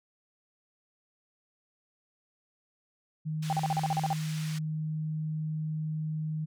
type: tone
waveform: sine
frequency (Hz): 155.56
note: D#3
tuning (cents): 0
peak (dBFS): -30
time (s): 3.25-6.46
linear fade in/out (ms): 20
type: band-pass noise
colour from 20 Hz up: pink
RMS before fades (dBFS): -45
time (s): 3.42-4.59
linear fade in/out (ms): 10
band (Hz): 1900 to 8700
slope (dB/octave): 12
type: tone bursts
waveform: sine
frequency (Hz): 787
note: G5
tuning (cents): +7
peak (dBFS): -26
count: 10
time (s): 3.5-4.13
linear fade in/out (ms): 0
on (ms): 27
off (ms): 40
effects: none